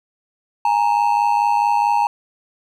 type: ring-modulated tone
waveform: triangle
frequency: 880 Hz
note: A5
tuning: in tune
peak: -9 dBFS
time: 0.65-2.07 s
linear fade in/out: 2 ms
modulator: 52.3 Hz
effects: none